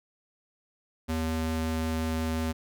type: ring-modulated tone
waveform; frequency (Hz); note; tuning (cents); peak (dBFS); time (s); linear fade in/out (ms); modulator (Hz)
square; 160.2; E3; -49; -25; 1.08-2.53; 20; 81.5
effects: none